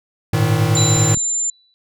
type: chord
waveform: square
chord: Ab suspended second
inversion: none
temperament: equal with one note detuned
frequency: 103.83 / 114.01 / 155.56 Hz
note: Ab2 / Bb2 / Eb3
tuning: 0 / -38 / 0 cents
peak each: -20 / -18 / -19 dBFS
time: 0.33-1.15 s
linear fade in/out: 5 ms
type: tone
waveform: sine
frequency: 7210 Hz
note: A8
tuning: 41 cents sharp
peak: -17 dBFS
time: 0.75-1.5 s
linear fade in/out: 2 ms
type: tone with exponential decay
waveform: sine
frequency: 3963 Hz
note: B7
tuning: 5 cents sharp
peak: -18 dBFS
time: 0.77-1.74 s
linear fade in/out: 0 ms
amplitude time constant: 210 ms
type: clicks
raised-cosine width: 5 ms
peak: -21 dBFS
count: 2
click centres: 0.966 / 1.172 s
effects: none